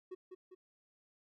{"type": "tone with echo", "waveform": "triangle", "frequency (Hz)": 370, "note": "F#4", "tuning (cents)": 0, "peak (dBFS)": -40, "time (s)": [0.11, 0.15], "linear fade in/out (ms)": 10, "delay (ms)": 200, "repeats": 2, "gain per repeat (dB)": -5, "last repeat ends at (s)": 0.55, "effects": []}